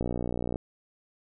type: click train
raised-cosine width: 2 ms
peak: -17 dBFS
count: 34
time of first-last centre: 0.01-0.558 s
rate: 60.2 Hz
effects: none